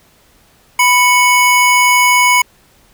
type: tone pair together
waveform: square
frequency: 991.3 / 2217 Hz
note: B5 / C#7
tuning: +6 / 0 cents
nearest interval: octave + major second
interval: 1394 cents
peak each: -11 dBFS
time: 0.79-2.42 s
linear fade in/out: 5 ms
effects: pink hiss -50 dBFS RMS until 2.93 s